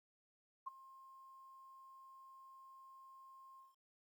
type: tone with ADSR envelope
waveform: sine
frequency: 1064 Hz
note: C6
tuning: 29 cents sharp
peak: -39 dBFS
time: 0.66-3.76 s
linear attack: 15 ms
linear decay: 16 ms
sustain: -18 dB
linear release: 170 ms
effects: 13-bit